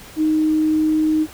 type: tone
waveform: sine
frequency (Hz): 311.1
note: D#4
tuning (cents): 0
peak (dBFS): -14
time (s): 0.16-1.27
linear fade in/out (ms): 50
effects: pink hiss -40 dBFS RMS until 1.33 s